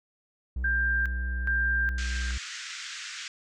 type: tone with vibrato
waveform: triangle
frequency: 62 Hz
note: B1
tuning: 7 cents sharp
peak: -26 dBFS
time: 0.56-2.38 s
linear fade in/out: 5 ms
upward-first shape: triangle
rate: 4.5 Hz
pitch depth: 16 cents each way
type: tone with tremolo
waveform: sine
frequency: 1587 Hz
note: G6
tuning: 21 cents sharp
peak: -24 dBFS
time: 0.64-2.31 s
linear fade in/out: 5 ms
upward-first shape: square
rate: 1.2 Hz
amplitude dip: 75%
type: band-pass noise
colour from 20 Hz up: pink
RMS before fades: -39 dBFS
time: 1.98-3.28 s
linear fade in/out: 2 ms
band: 1400 to 7400 Hz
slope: 48 dB/octave
effects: none